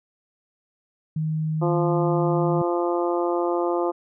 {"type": "tone with pitch glide", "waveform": "sine", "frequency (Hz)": [156.6, 158.24], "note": ["D#3", "D#3"], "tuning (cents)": [11, 30], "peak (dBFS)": -22, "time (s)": [1.16, 2.62], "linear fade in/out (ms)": 5, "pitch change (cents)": 19, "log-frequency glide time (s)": [2.36, 2.42]}
{"type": "harmonic tone", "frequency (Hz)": 173.6, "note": "F3", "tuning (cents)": -10, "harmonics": [2, 3, 4, 5, 6, 7], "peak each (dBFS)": [-23, -27, -29, -31, -33, -34], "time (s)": [1.61, 3.92], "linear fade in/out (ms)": 20}
{"effects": []}